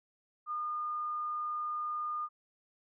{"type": "tone", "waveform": "sine", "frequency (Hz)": 1217, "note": "D#6", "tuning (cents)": -39, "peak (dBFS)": -33, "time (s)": [0.46, 2.29], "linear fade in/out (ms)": 50, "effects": []}